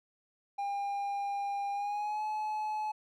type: tone with pitch glide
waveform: triangle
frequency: 803 to 855.7 Hz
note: G5 to A5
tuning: +41 to -48 cents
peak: -30 dBFS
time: 0.58-2.92 s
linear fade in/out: 10 ms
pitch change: +111 cents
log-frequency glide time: 1.72-2.23 s
effects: none